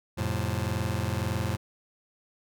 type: chord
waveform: sawtooth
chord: F major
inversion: none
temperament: just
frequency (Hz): 87.31 / 109.13 / 130.96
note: F2 / A2 / C3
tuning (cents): 0 / -14 / +2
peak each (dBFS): -27 / -26 / -30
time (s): 0.17-1.57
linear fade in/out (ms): 20
effects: none